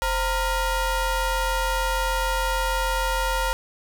25% pulse ring-modulated tone, 481.3 Hz, B4, 45 cents flat, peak -15 dBFS, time 0.02-3.53 s, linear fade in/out 0 ms, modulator 438 Hz, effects none

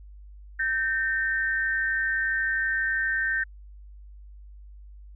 sine tone pair together, 1555.1 / 1823 Hz, G6 / A#6, -14 / -39 cents, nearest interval minor third, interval 275 cents, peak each -26 dBFS, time 0.59-3.44 s, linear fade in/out 10 ms, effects added 50 Hz sine -43 dBFS peak until 5.15 s

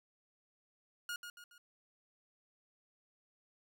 sawtooth tone with echo, 1432 Hz, F6, 43 cents sharp, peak -35 dBFS, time 1.09-1.16 s, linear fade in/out 2 ms, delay 140 ms, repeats 3, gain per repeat -7 dB, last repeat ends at 1.58 s, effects none

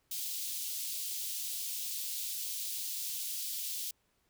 white high-pass noise, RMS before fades -38 dBFS, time 0.11-3.91 s, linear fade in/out 5 ms, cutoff 3100 Hz, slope 24 dB/octave, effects pink hiss -75 dBFS RMS until 4.29 s

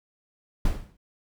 brown noise with exponential decay, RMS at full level -20 dBFS, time 0.65-0.97 s, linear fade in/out 5 ms, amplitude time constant 69 ms, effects none

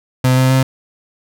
35% pulse tone with pitch steps, 128.3 / 129.94 / 131.6 Hz, C3 / C3 / C3, -34 / -12 / +10 cents, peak -8 dBFS, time 0.24-0.63 s, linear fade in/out 5 ms, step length 130 ms, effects none

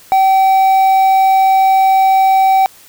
triangle tone with quantisation, 769 Hz, G5, 33 cents flat, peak -5 dBFS, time 0.12-2.66 s, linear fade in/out 0 ms, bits 5, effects white hiss -42 dBFS RMS until 2.88 s

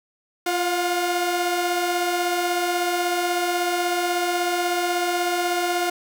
sawtooth tone pair together, 349.2 / 714.7 Hz, F4 / F5, 0 / +40 cents, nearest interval octave, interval 1240 cents, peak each -20 / -20 dBFS, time 0.46-5.9 s, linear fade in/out 5 ms, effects none

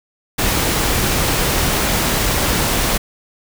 pink noise, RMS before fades -17 dBFS, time 0.38-2.98 s, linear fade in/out 10 ms, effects none

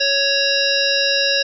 harmonic tone, 555 Hz, C#5, 2 cents sharp, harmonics 1 / 3 / 5 / 7 / 9 / 10, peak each -22 / -22 / -22 / -22 / -22 / -22 dBFS, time 0-1.43 s, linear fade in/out 10 ms, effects none

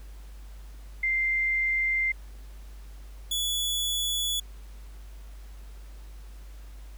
sine / sawtooth tone pair in turn, 2091 / 3420 Hz, C7 / A7, -2 / -50 cents, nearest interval major sixth, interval 852 cents, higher second, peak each -23 dBFS, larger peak neither, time 1.03-2.12 / 3.31-4.4 s, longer neither, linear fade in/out 5 ms, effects added 50 Hz sine -41 dBFS peak until 6.97 s + pink hiss -57 dBFS RMS until 6.97 s

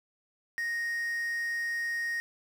triangle tone with quantisation, 1864.7 Hz, A#6, in tune, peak -28 dBFS, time 0.58-2.2 s, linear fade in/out 0 ms, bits 8, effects none

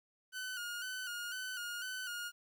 sawtooth tone with vibrato, 1469 Hz, F#6, 13 cents flat, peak -36 dBFS, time 0.32-2.32 s, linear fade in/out 50 ms, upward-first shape square, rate 2 Hz, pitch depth 49 cents each way, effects 12-bit

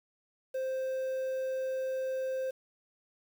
triangle tone with quantisation, 523.3 Hz, C5, in tune, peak -29 dBFS, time 0.54-2.51 s, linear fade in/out 10 ms, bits 9, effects none

